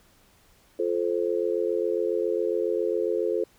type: chord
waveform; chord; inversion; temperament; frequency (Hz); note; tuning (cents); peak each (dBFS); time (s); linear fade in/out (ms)
sine; F major; none; just; 349.2 / 436.5 / 523.8; F4 / A4 / C5; 0 / -14 / +2; -28 / -26 / -29; 0.79-3.44; 5
effects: pink hiss -60 dBFS RMS until 3.58 s